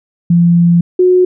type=tone pair in turn; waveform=sine; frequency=171.7 / 364.8 Hz; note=F3 / F#4; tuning=-29 / -24 cents; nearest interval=octave + minor second; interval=1305 cents; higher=second; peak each=-5 dBFS; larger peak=neither; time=0.3-0.81 / 0.99-1.25 s; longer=first; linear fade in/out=5 ms; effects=none